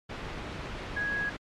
sine tone in noise, 1661.2 Hz, G#6, in tune, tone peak -28 dBFS, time 0.96-1.3 s, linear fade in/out 10 ms, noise pink, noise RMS -37 dBFS, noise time 0.09-1.37 s, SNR +6 dB, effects low-pass 3000 Hz 12 dB/octave + MP3 64 kbps

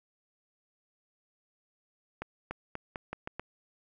accelerating click train, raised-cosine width 0.5 ms, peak -21 dBFS, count 7, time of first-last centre 2.22-3.396 s, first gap 290 ms, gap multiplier 0.84, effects none

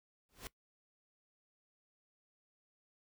pink noise with exponential growth, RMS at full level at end -42 dBFS, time 0.29-0.47 s, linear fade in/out 0 ms, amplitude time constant 39 ms, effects noise-tail reverb RT60 0.1 s tail -19 dB re dry

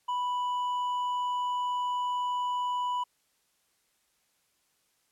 sine tone with hard clipping, 987.8 Hz, B5, in tune, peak -29 dBFS, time 0.08-3.04 s, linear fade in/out 10 ms, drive 4 dB, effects white hiss -72 dBFS RMS until 5.11 s + low-pass 12000 Hz 12 dB/octave

